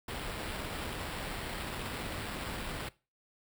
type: noise with sample-and-hold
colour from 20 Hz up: pink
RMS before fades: -39 dBFS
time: 0.08-2.89 s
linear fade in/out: 5 ms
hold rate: 6300 Hz
effects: noise-tail reverb RT60 0.3 s tail -20 dB re dry